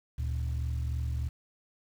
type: tone pair together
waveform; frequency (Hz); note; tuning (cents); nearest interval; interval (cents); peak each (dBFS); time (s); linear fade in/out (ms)
sine; 73.35 / 116.54; D2 / A#2; -2 / 0; minor sixth; 802; -29 / -33; 0.18-1.29; 10
effects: tanh soft clip ceiling -25 dBFS + 9-bit